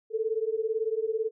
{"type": "beating tone pair", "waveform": "sine", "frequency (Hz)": [434, 452], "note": ["A4", "A4"], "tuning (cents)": [-24, 47], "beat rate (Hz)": 18, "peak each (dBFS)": -29, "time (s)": [0.1, 1.31], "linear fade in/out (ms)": 50, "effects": []}